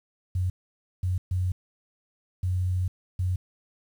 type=tone bursts at uneven times; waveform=sine; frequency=91.4 Hz; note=F#2; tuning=21 cents flat; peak=-23 dBFS; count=5; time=0.35-0.5 / 1.03-1.18 / 1.31-1.52 / 2.43-2.88 / 3.19-3.36 s; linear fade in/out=5 ms; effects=9-bit